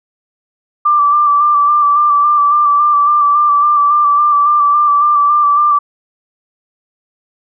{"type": "tone with vibrato", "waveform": "sine", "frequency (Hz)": 1174.7, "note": "D6", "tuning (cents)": 0, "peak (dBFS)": -7, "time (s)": [0.85, 5.79], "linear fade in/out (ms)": 10, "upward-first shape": "square", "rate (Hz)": 3.6, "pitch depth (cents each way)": 23, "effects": []}